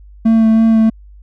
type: tone with vibrato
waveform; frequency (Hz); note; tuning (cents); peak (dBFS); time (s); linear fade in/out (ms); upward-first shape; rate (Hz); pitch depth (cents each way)
triangle; 223.4; A3; +27; -5; 0.25-0.9; 10; sine; 3.1; 15
effects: added 50 Hz sine -36 dBFS peak until 1.22 s